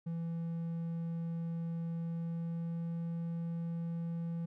triangle tone with pitch glide, 166.8 to 167.77 Hz, E3 to E3, +21 to +31 cents, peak -33 dBFS, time 0.06-4.46 s, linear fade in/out 10 ms, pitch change +10 cents, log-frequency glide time 1.94-2.95 s, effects none

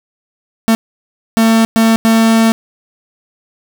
45% pulse tone bursts at uneven times, 224.9 Hz, A3, 38 cents sharp, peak -7 dBFS, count 4, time 0.68-0.75 / 1.37-1.65 / 1.76-1.96 / 2.05-2.52 s, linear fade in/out 0 ms, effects none

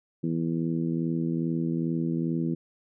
harmonic tone, 82.41 Hz, E2, in tune, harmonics 2 / 3 / 4 / 5 / 6, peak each -28 / -30 / -31 / -43 / -46 dBFS, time 0.23-2.55 s, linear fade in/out 10 ms, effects none

